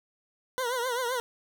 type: tone with vibrato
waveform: 20% pulse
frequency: 493.9 Hz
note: B4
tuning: in tune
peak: -23 dBFS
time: 0.58-1.2 s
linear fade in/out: 0 ms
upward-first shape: triangle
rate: 7.7 Hz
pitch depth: 120 cents each way
effects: 10-bit